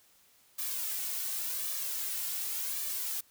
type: noise with flanger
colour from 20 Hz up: blue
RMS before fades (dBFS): -35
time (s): 0.58-3.21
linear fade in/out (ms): 10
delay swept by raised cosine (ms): 1.7 to 2.8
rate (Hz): 0.89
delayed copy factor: +0.6
effects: white hiss -64 dBFS RMS until 3.3 s